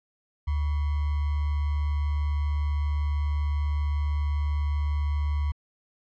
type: tone with sample-and-hold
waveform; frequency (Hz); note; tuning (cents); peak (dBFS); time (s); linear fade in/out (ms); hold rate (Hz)
sine; 73.7; D2; +7; -23; 0.47-5.52; 10; 1050
effects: low-pass 3000 Hz 12 dB/octave